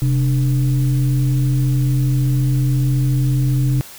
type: tone with frequency modulation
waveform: sine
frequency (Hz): 130.81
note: C3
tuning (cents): 0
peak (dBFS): -13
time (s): 0.02-3.81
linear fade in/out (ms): 0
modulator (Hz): 167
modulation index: 0.5
effects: white hiss -38 dBFS RMS until 3.98 s